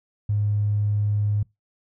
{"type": "tone with tanh clipping", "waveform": "triangle", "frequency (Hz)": 103.83, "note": "G#2", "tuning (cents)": 0, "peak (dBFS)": -19, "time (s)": [0.29, 1.43], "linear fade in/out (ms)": 5, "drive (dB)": 2, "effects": ["noise-tail reverb RT60 0.2 s tail -24 dB re dry"]}